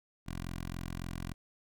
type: tone with notch filter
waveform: 10% pulse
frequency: 43.55 Hz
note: F1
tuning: 4 cents flat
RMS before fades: -40 dBFS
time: 0.26-1.34 s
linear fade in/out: 20 ms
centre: 530 Hz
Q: 1.3
effects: none